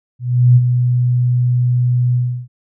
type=tone with ADSR envelope; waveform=sine; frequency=123.47 Hz; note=B2; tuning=in tune; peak=-4 dBFS; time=0.19-2.48 s; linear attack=370 ms; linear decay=42 ms; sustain=-7 dB; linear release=330 ms; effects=none